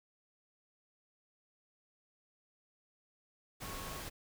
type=tone in noise; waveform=sine; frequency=1098 Hz; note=C#6; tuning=17 cents flat; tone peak=-49 dBFS; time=3.63-4.01 s; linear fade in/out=20 ms; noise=pink; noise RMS=-44 dBFS; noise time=3.6-4.1 s; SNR=-8 dB; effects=none